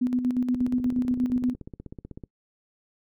sine tone with tremolo, 249.4 Hz, B3, 17 cents sharp, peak -20 dBFS, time 0.01-1.54 s, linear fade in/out 10 ms, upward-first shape square, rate 8.4 Hz, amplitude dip 55%
click train, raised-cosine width 3 ms, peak -26 dBFS, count 28, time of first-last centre 0.55-2.237 s, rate 16 Hz
effects noise-tail reverb RT60 0.1 s tail -24 dB re dry

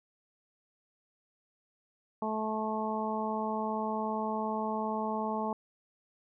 harmonic tone, 217.4 Hz, A3, 21 cents flat, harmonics 1 / 2 / 3 / 4 / 5, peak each -35 / -38 / -38 / -35 / -39 dBFS, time 2.22-5.53 s, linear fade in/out 2 ms, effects none

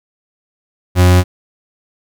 40% pulse tone, 90.3 Hz, F#2, 42 cents flat, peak -5 dBFS, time 0.95-1.24 s, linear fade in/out 50 ms, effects none

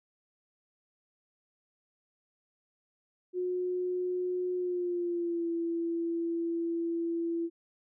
sine tone with pitch glide, 362.1 to 335.9 Hz, F#4 to E4, -37 to +33 cents, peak -29 dBFS, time 3.33-7.5 s, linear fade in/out 50 ms, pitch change -130 cents, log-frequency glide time 4.55-5.5 s, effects none

